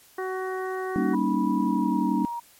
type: harmonic tone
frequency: 374.7 Hz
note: F#4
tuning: 22 cents sharp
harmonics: 1 / 2 / 3 / 4 / 5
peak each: -29 / -35 / -36 / -40 / -39 dBFS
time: 0.18-1.15 s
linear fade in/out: 5 ms
type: chord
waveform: sine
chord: Eb dominant seventh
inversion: first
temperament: just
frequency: 194.45 / 233.3 / 280 / 311.1 Hz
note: G3 / Bb3 / Db4 / Eb4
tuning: -14 / +2 / +18 / 0 cents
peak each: -27 dBFS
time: 0.96-2.25 s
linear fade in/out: 0 ms
type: tone with pitch glide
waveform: sine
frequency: 980 to 943.9 Hz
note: B5 to A#5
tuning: -14 to +21 cents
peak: -29 dBFS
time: 1.13-2.4 s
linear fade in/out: 10 ms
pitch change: -65 cents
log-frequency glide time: 1.6-2.12 s
effects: white hiss -55 dBFS RMS until 2.59 s + MP3 64 kbps